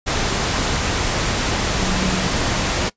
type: tone in noise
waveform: sine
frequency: 186.7 Hz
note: F#3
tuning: 16 cents sharp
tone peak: -22 dBFS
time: 1.8-2.29 s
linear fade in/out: 20 ms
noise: pink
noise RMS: -20 dBFS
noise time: 0.06-2.9 s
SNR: -5 dB
effects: noise-tail reverb RT60 0.1 s tail -20 dB re dry + resampled to 16000 Hz